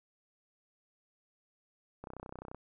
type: click train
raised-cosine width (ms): 1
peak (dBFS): -30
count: 17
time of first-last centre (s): 2.04-2.546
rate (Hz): 31.6
effects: none